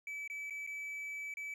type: tone with dropouts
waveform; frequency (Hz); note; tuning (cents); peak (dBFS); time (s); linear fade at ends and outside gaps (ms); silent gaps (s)
triangle; 2300; D7; -37; -38; 0.07-1.54; 2; 0.277-0.299 / 0.499-0.506 / 0.666-0.673 / 1.34-1.37
effects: none